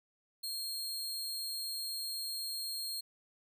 sawtooth tone, 4236 Hz, C8, 21 cents sharp, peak -34 dBFS, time 0.43-3.01 s, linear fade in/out 10 ms, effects none

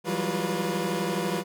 25% pulse tone cluster, 166.7 / 186.3 / 198.6 / 352.5 / 486.9 Hz, E3 / F#3 / G3 / F4 / B4, +20 / +12 / +23 / +16 / -25 cents, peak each -29 dBFS, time 0.04-1.44 s, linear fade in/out 50 ms, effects none

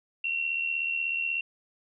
sine tone with amplitude modulation, 2731 Hz, F7, 39 cents flat, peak -24 dBFS, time 0.24-1.41 s, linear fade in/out 5 ms, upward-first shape sine, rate 76.4 Hz, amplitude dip 60%, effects none

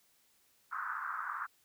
pink band-pass noise, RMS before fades -39 dBFS, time 0.71-1.47 s, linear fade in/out 20 ms, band 1100 to 1500 Hz, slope 48 dB/octave, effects white hiss -70 dBFS RMS until 1.64 s

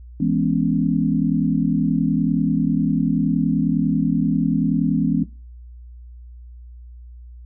sine chord, C# minor seventh, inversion first, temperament equal with one note detuned, 165.67 / 207.7 / 246.9 / 277.2 Hz, E3 / G#3 / B3 / C#4, +9 / 0 / 0 / 0 cents, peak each -22 dBFS, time 0.2-5.24 s, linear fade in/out 5 ms, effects noise-tail reverb RT60 0.3 s tail -17 dB re dry + added 60 Hz sine -37 dBFS peak until 7.45 s

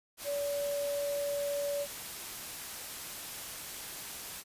sine tone in noise, 572 Hz, D5, 46 cents flat, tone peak -31 dBFS, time 0.24-1.87 s, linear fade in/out 50 ms, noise white, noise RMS -42 dBFS, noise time 0.17-4.44 s, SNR +8 dB, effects resampled to 32000 Hz

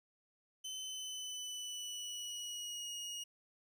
25% pulse tone with pitch glide, 3050 to 2879 Hz, G7 to F#7, -48 to -48 cents, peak -38 dBFS, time 0.64-3.24 s, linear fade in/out 10 ms, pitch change -100 cents, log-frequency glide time 0.8-2.92 s, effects none

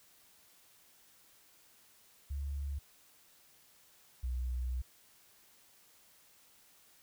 sine tone pair in turn, 70.3 / 62.27 Hz, C#2 / B1, +25 / +15 cents, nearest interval major second, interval 210 cents, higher first, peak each -35 / -33 dBFS, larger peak second, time 2.3-2.79 / 4.23-4.82 s, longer second, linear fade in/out 10 ms, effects white hiss -64 dBFS RMS until 7.02 s

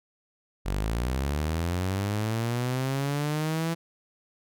sawtooth linear sweep, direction up, 45.64 to 167.6 Hz, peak -22 dBFS, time 0.65-3.75 s, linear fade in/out 20 ms, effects none

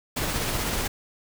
pink noise with tremolo, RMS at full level -26 dBFS, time 0.16-0.88 s, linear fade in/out 10 ms, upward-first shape triangle, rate 16 Hz, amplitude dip 30%, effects none

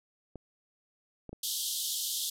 clicks, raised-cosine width 2 ms, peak -29 dBFS, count 3, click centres 0.357 / 1.293 / 1.33 s
pink band-pass noise, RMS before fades -34 dBFS, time 1.43-2.3 s, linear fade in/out 5 ms, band 3100 to 15000 Hz, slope 96 dB/octave
effects none

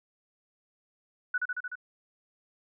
sine tone with echo, 1480 Hz, F#6, in tune, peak -25 dBFS, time 1.34-1.38 s, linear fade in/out 5 ms, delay 75 ms, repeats 5, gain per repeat -2 dB, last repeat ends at 1.755 s, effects none

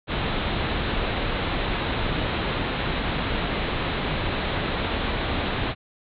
pink low-pass noise, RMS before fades -26 dBFS, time 0.07-5.75 s, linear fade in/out 50 ms, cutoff 4000 Hz, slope 96 dB/octave, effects none

